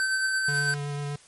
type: tone with tremolo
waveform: square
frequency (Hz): 1542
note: G6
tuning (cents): -29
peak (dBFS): -23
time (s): 0-0.74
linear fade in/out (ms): 0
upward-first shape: sine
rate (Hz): 9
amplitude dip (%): 30
type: tone with vibrato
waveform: square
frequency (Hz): 144.2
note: D3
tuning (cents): -31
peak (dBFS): -30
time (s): 0.48-1.16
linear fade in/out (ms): 5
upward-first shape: sine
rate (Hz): 8.1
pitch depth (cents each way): 11
effects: white hiss -54 dBFS RMS until 1.27 s + MP3 48 kbps